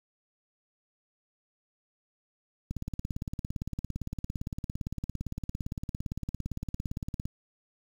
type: click train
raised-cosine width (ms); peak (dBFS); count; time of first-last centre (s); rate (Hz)
5; -21; 81; 2.71-7.255; 17.6
effects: 8-bit